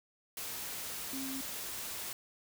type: tone in noise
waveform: sine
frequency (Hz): 267.3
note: C4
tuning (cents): +37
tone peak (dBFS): -39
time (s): 1.13-1.41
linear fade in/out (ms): 2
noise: white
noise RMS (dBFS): -41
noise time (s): 0.37-2.13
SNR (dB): -1
effects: none